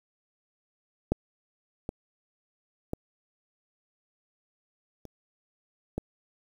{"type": "clicks", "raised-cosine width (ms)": 2, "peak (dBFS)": [-10, -19, -17, -30, -17], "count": 5, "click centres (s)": [1.12, 1.891, 2.934, 5.053, 5.98], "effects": ["8-bit"]}